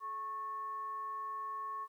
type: tone with frequency modulation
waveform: sine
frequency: 1100 Hz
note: C#6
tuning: 14 cents flat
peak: -38 dBFS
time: 0-1.88 s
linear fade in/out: 50 ms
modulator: 671 Hz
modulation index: 0.2
effects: 12-bit